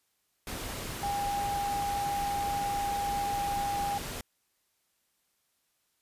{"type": "tone in noise", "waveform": "sine", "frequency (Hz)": 807, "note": "G#5", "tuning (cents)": -50, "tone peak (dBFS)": -29, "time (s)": [1.03, 3.98], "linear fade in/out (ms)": 2, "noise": "pink", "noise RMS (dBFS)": -38, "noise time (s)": [0.47, 4.21], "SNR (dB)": 6, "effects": ["white hiss -75 dBFS RMS until 6.01 s", "resampled to 32000 Hz"]}